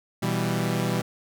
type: chord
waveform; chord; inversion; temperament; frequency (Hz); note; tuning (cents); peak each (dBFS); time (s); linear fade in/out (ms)
sawtooth; E minor; second; equal; 123.47 / 164.81 / 196; B2 / E3 / G3; 0 / 0 / 0; -24; 0.22-1.02; 10
effects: none